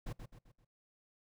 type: noise with echo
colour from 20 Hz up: brown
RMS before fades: -40 dBFS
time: 0.06-0.13 s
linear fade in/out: 10 ms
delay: 130 ms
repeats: 4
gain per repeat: -7 dB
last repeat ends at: 0.65 s
effects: noise-tail reverb RT60 0.3 s tail -25 dB re dry